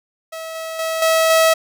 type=tone with level steps; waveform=sawtooth; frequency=647 Hz; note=E5; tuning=32 cents flat; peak=-24 / -22 / -16 / -9 / -7 dBFS; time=0.32-1.54 s; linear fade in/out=10 ms; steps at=0.55 / 0.79 / 1.02 / 1.3 s; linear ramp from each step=2 ms; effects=none